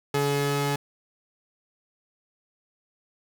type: tone pair together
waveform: sawtooth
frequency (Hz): 142.4 / 426.4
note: C#3 / G#4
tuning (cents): +47 / +46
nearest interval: octave + perfect fifth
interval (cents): 1899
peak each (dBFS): -22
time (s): 0.14-0.76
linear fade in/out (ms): 5
effects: none